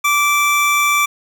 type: tone pair together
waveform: square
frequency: 1166.5 / 2333 Hz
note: D6 / D7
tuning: -12 / -12 cents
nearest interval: octave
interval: 1200 cents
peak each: -16 dBFS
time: 0.04-1.06 s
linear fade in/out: 10 ms
effects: none